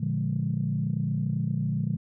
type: chord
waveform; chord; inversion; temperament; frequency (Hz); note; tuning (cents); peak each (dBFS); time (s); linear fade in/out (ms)
sine; Bb dominant seventh; none; equal with one note detuned; 116.95 / 146.83 / 174.61 / 207.7; Bb2 / D3 / F3 / Ab3; +6 / 0 / 0 / 0; -30 / -28 / -31 / -32; 0-1.97; 10
effects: tanh soft clip ceiling -15 dBFS